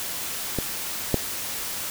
clicks, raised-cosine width 2 ms, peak -11 / -6 dBFS, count 2, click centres 0.587 / 1.143 s, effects white hiss -31 dBFS RMS until 1.9 s

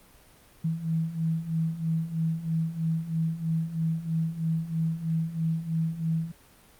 sine beating tone pair, 160.4 / 163.5 Hz, E3 / E3, -47 / -14 cents, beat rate 3.1 Hz, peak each -31 / -27 dBFS, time 0.64-6.32 s, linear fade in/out 10 ms, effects pink hiss -56 dBFS RMS until 6.79 s + Opus 32 kbps

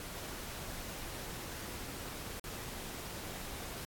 pink noise with dropouts, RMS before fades -44 dBFS, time 0-3.85 s, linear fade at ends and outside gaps 1 ms, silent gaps 2.396-2.44 s, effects AAC 64 kbps

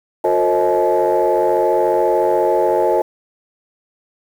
sine tone cluster, 358.1 / 454.5 / 535 / 629 / 857 Hz, F4 / A#4 / C5 / D#5 / A5, +43 / -44 / +38 / +19 / -46 cents, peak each -18 dBFS, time 0.24-3.02 s, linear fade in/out 5 ms, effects tanh soft clip ceiling -6 dBFS + 7-bit

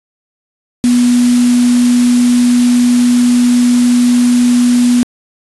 sine tone in noise, 244 Hz, B3, 21 cents flat, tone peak -6 dBFS, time 0.84-5.03 s, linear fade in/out 0 ms, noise white, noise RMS -22 dBFS, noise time 0.84-5.03 s, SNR +13 dB, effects resampled to 24000 Hz

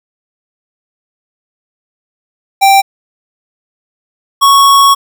square tone pair in turn, 784 / 1108.7 Hz, G5 / C#6, 0 / 0 cents, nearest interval tritone, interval 600 cents, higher second, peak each -4 dBFS, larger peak neither, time 2.61-2.82 / 4.41-4.95 s, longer second, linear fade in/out 20 ms, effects none

